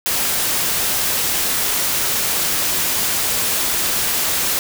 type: noise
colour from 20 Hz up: white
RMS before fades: -19 dBFS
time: 0.06-4.59 s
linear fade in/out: 0 ms
effects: none